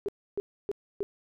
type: tone bursts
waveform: sine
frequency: 404 Hz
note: G#4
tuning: 48 cents flat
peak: -27 dBFS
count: 4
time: 0.06-1.03 s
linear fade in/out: 0 ms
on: 25 ms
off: 290 ms
effects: none